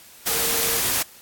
sine tone in noise, 461 Hz, A#4, 19 cents flat, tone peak -32 dBFS, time 0.28-0.8 s, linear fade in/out 10 ms, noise white, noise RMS -22 dBFS, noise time 0.26-1.03 s, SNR -13 dB, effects white hiss -47 dBFS RMS until 1.21 s + AAC 64 kbps

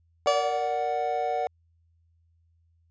triangle chord, Bb augmented, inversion none, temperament equal, 466.2 / 587.3 / 740 Hz, Bb4 / D5 / F#5, 0 / 0 / 0 cents, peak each -30 / -30 / -25 dBFS, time 0.26-1.47 s, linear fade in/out 0 ms
30% pulse tone with exponential decay, 576 Hz, D5, 34 cents flat, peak -17 dBFS, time 0.27-0.96 s, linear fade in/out 2 ms, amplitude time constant 150 ms
effects added 83 Hz sine -62 dBFS peak until 2.9 s + resampled to 16000 Hz

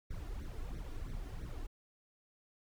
brown noise with flanger, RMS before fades -42 dBFS, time 0.1-1.67 s, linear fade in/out 10 ms, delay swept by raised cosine 0.49 to 2.89 ms, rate 3 Hz, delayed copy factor +0.8, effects none

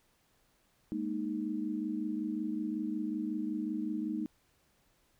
sine chord, Ab suspended second, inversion none, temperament equal with one note detuned, 207.7 / 233.1 / 309.9 Hz, Ab3 / Bb3 / Eb4, 0 / 0 / -7 cents, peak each -38 / -38 / -35 dBFS, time 0.92-4.26 s, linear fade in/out 0 ms, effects pink hiss -71 dBFS RMS until 5.19 s

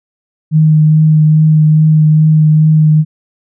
sine tone with vibrato, 155.1 Hz, D#3, 5 cents flat, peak -4 dBFS, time 0.51-3.05 s, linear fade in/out 50 ms, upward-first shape triangle, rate 2.4 Hz, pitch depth 17 cents each way, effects none

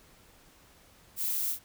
violet noise with echo, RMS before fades -32 dBFS, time 1.16-1.56 s, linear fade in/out 50 ms, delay 35 ms, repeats 1, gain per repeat -5 dB, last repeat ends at 1.595 s, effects pink hiss -59 dBFS RMS until 1.64 s

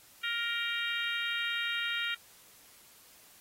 harmonic tone with a mistuned harmonic, 468.3 Hz, A#4, 8 cents sharp, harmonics 3 / 4 / 5 / 6 / 7 / 8, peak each -36 / -37 / -38 / -39 / -39 / -40 dBFS, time 0.23-2.15 s, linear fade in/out 10 ms, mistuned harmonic 7, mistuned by -44 cents, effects white hiss -58 dBFS RMS until 3.4 s + AAC 48 kbps

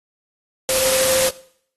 sine tone in noise, 523.3 Hz, C5, in tune, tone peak -20 dBFS, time 0.69-1.29 s, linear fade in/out 0 ms, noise white, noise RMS -19 dBFS, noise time 0.69-1.29 s, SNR -4 dB, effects noise-tail reverb RT60 0.6 s tail -19 dB re dry + AAC 32 kbps

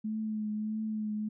sine tone with vibrato, 215.1 Hz, A3, 39 cents flat, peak -31 dBFS, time 0.04-1.29 s, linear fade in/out 10 ms, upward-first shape triangle, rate 1.6 Hz, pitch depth 30 cents each way, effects none

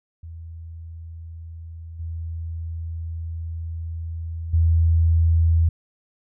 sine tone with level steps, 82.41 Hz, E2, in tune, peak -34 / -27 / -14 dBFS, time 0.23-5.69 s, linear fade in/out 5 ms, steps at 1.99 / 4.53 s, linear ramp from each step 10 ms, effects none

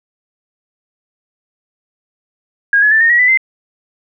sine tone with pitch steps, 1632 / 1698.4 / 1767.4 / 1839.3 / 1914.1 / 1991.9 / 2073 Hz, G#6 / G#6 / A6 / A#6 / A#6 / B6 / C7, -31 / +38 / +7 / -24 / +45 / +14 / -17 cents, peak -7 dBFS, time 2.73-3.374 s, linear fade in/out 2 ms, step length 92 ms, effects none

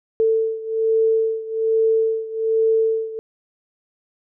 sine beating tone pair, 445.2 / 446.4 Hz, A4 / A4, +20 / +25 cents, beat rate 1.2 Hz, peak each -18 / -21 dBFS, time 0.2-3.19 s, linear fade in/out 0 ms, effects none

